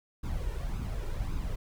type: noise with flanger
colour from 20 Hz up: brown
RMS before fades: -33 dBFS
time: 0.23-1.56 s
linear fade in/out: 10 ms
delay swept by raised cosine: 0.78 to 2.18 ms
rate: 1.8 Hz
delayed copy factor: +0.6
effects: none